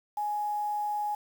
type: tone with quantisation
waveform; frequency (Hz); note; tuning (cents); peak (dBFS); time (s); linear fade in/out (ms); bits
sine; 834; G#5; +7; -28; 0.17-1.15; 5; 8
effects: none